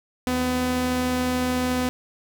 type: tone pair together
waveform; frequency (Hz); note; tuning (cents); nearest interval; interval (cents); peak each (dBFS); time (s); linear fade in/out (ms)
sawtooth; 79.19 / 251.4; D#2 / B3; +31 / +31; octave + minor sixth; 2000; -28 / -18; 0.27-1.89; 0
effects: none